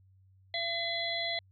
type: harmonic tone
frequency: 677 Hz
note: E5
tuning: 46 cents sharp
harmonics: 1 / 3 / 5 / 6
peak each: -37 / -36 / -37 / -36 dBFS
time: 0.54-1.39 s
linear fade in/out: 2 ms
effects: added 95 Hz sine -59 dBFS peak until 1.51 s